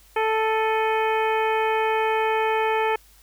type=harmonic tone with a mistuned harmonic; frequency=440 Hz; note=A4; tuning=in tune; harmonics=1 / 2 / 3 / 4 / 5 / 6 / 7; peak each=-23 / -23 / -31 / -31 / -33 / -33 / -39 dBFS; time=0.16-2.96 s; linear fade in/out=5 ms; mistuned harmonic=6; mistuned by=-85 cents; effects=added 50 Hz sine -54 dBFS peak until 3.22 s + white hiss -55 dBFS RMS until 3.22 s